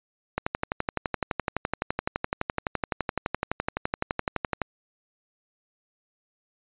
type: click train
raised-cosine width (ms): 0.5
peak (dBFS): -10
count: 51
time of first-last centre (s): 0.38-4.617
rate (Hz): 11.8
effects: resampled to 8000 Hz